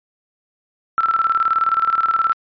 sine tone with tremolo, 1335 Hz, E6, 22 cents sharp, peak -12 dBFS, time 0.98-2.33 s, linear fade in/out 0 ms, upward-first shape square, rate 19 Hz, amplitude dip 70%, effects resampled to 11025 Hz

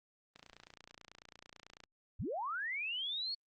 click train, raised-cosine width 0.2 ms, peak -35 dBFS, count 44, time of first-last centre 0.36-1.838 s, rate 29.1 Hz
sine linear sweep, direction up, 43.65 to 4435 Hz, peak -36 dBFS, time 2.19-3.35 s, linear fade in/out 10 ms
effects Opus 24 kbps

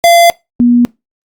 square / sine tone pair in turn, 685 / 241.2 Hz, F5 / B3, -34 / -41 cents, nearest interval octave + tritone, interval 1807 cents, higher first, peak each -4 dBFS, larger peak neither, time 0.04-0.3 / 0.6-0.85 s, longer first, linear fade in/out 0 ms, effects noise-tail reverb RT60 0.2 s tail -22 dB re dry + Opus 48 kbps

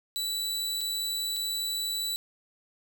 sawtooth tone with dropouts, 3951 Hz, B7, in tune, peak -26 dBFS, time 0.16-2.16 s, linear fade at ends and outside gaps 0 ms, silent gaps 0.808-0.813 / 1.363-1.366 s, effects none

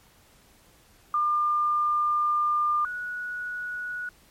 sine tone pair in turn, 1200 / 1464.6 Hz, D6 / F#6, +37 / -18 cents, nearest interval minor third, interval 345 cents, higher second, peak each -21 / -30 dBFS, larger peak first, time 1.14-2.85 / 2.85-4.09 s, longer first, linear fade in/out 2 ms, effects pink hiss -58 dBFS RMS until 4.3 s + MP3 64 kbps

